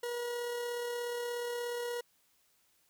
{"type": "tone with amplitude modulation", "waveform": "40% pulse", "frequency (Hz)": 480.2, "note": "B4", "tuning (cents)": -49, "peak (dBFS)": -33, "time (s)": [0.03, 2.01], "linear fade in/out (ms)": 5, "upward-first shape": "sine", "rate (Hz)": 36.8, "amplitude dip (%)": 25, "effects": ["white hiss -71 dBFS RMS until 2.89 s"]}